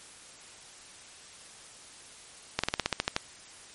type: slowing click train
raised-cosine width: 0.2 ms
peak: -8 dBFS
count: 10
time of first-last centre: 2.59-3.164 s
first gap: 46 ms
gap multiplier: 1.08
effects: white hiss -50 dBFS RMS until 3.74 s + MP3 48 kbps